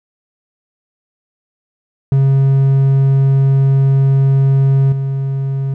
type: tone with level steps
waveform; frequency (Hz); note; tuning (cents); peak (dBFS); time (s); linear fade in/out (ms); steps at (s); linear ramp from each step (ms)
triangle; 136; C#3; -33; -6 / -13; 2.12-5.74; 2; 4.92; 5
effects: none